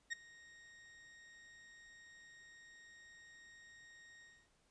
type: tone with ADSR envelope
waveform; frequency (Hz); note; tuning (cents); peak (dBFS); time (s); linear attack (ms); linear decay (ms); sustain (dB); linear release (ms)
40% pulse; 1864.7; A#6; 0; -35; 0.1-4.49; 26; 12; -22; 270
effects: pink hiss -75 dBFS RMS until 4.7 s + resampled to 22050 Hz